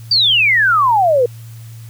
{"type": "exponential sweep", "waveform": "sine", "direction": "down", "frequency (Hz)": [4754, 466.2], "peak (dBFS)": -9, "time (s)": [0.11, 1.26], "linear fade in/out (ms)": 5, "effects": ["added 114 Hz sine -31 dBFS peak until 1.89 s", "white hiss -46 dBFS RMS until 1.89 s"]}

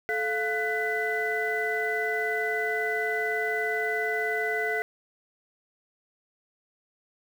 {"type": "tone cluster", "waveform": "sine", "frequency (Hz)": [434.5, 698, 1490, 1999], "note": ["A4", "F5", "F#6", "B6"], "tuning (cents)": [-22, -1, 12, 20], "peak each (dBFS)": [-30, -32, -31, -29], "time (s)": [0.09, 4.82], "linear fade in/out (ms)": 0, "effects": ["tanh soft clip ceiling -16 dBFS", "8-bit"]}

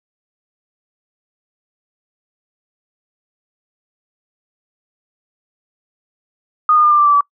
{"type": "tone with pitch steps", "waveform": "sine", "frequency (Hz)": [1233, 1218.8, 1204.8, 1191, 1177.3, 1163.8, 1150.4], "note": ["D#6", "D#6", "D6", "D6", "D6", "D6", "D6"], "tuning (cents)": [-16, -36, 44, 24, 4, -16, -36], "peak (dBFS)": -8, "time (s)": [6.69, 7.208], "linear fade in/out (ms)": 2, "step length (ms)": 74, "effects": ["noise-tail reverb RT60 0.1 s tail -26 dB re dry"]}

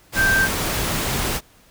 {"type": "tone in noise", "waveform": "sine", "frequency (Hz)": 1568, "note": "G6", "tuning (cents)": 0, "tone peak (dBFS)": -15, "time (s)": [0.15, 0.49], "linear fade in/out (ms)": 50, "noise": "pink", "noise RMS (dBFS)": -23, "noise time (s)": [0.12, 1.41], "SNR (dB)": 5, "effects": ["pink hiss -53 dBFS RMS until 1.7 s"]}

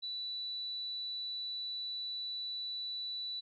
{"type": "tone", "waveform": "sine", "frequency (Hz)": 3960, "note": "B7", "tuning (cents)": 4, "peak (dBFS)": -37, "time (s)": [0.02, 3.41], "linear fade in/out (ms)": 20, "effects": []}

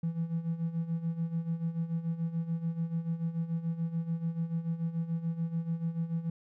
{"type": "tone with tremolo", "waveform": "triangle", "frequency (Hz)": 165.8, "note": "E3", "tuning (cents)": 10, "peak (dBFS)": -24, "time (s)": [0.03, 6.3], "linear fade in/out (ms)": 5, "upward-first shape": "sine", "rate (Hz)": 6.9, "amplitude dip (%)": 80, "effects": ["tanh soft clip ceiling -24 dBFS"]}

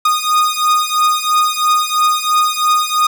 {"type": "beating tone pair", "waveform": "45% pulse", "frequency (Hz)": [1233, 1236], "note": ["D#6", "D#6"], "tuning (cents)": [-16, -12], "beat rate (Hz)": 3, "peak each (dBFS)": -15, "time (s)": [0.05, 3.07], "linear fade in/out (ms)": 5, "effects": []}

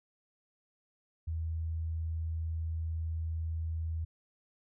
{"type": "tone", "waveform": "sine", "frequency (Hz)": 81.1, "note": "E2", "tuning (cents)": -28, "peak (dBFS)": -32, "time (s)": [1.27, 4.05], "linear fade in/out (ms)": 10, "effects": []}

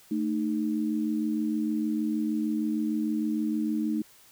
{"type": "tone pair together", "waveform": "sine", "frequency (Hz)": [221.3, 307.8], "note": ["A3", "D#4"], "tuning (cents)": [10, -19], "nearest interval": "tritone", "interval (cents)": 571, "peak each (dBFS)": -28, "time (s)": [0.11, 4.02], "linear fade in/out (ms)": 5, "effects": ["white hiss -56 dBFS RMS until 4.31 s"]}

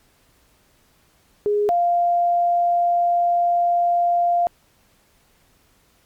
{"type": "tone pair in turn", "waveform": "sine", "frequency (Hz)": [414.2, 696.6], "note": ["G#4", "F5"], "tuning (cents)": [-5, -5], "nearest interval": "major sixth", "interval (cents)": 900, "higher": "second", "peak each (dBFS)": [-16, -15], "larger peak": "second", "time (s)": [[1.46, 1.69], [1.69, 4.47]], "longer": "second", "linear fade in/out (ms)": 0, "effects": ["pink hiss -59 dBFS RMS until 6.05 s", "MP3 96 kbps"]}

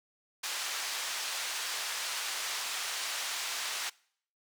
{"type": "band-pass noise", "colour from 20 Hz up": "white", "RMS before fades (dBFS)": -36, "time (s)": [0.43, 3.9], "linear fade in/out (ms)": 10, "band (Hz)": [830, 6200], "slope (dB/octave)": 12, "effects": ["noise-tail reverb RT60 0.6 s tail -24 dB re dry"]}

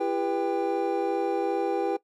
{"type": "tone cluster", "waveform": "triangle", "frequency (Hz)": [337, 399.5, 491.7, 793], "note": ["E4", "G4", "B4", "G5"], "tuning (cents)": [38, 33, -8, 20], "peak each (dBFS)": -28, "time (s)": [0, 1.97], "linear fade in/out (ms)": 10, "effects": ["noise-tail reverb RT60 0.1 s tail -19 dB re dry"]}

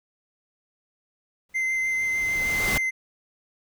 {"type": "noise with exponential growth", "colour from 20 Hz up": "pink", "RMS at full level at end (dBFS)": -25, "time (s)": [1.49, 2.78], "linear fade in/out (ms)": 5, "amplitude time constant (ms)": 280}
{"type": "tone with vibrato", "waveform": "triangle", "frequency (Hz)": 2073, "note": "C7", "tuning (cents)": -17, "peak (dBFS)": -21, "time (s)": [1.54, 2.91], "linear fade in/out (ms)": 20, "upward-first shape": "sine", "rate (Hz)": 6.6, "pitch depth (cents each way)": 11}
{"effects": []}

